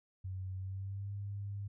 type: tone with pitch glide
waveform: sine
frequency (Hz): 93.9 to 100.64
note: F#2 to G2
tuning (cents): +26 to +46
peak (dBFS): -38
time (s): 0.24-1.68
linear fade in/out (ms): 10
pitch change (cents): +120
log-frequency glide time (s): 0.56-1.12
effects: none